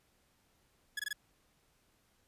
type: tone bursts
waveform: sawtooth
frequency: 1689 Hz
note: G#6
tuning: 29 cents sharp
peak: -31 dBFS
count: 4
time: 0.97-1.13 s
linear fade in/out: 5 ms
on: 25 ms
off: 20 ms
effects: pink hiss -72 dBFS RMS until 2.27 s + resampled to 32000 Hz